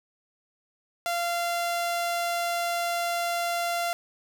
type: tone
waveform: sawtooth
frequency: 690 Hz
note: F5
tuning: 21 cents flat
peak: -22 dBFS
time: 1.06-3.93 s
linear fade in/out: 0 ms
effects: none